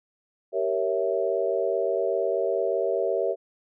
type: chord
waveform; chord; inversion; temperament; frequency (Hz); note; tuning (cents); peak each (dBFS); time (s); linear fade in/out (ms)
sine; G diminished seventh; none; equal with one note detuned; 388.4 / 466.2 / 554.4 / 659.3; G4 / Bb4 / Db5 / Fb5; -16 / 0 / 0 / 0; -28; 0.52-3.36; 50
effects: none